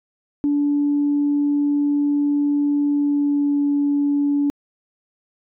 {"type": "tone with pitch glide", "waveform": "sine", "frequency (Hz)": [289.1, 286.6], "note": ["D4", "D4"], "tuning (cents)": [-27, -42], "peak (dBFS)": -15, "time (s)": [0.44, 4.5], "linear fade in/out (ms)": 0, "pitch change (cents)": -15, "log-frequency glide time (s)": [2.87, 3.64], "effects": ["tanh soft clip ceiling -11 dBFS"]}